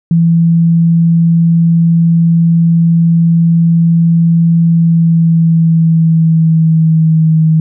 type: tone with pitch glide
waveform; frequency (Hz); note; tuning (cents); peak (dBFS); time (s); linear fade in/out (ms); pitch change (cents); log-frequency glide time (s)
sine; 167 to 158.91; E3 to D#3; +23 to +37; -5; 0.11-7.6; 2; -86; 4.63-7.42
effects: none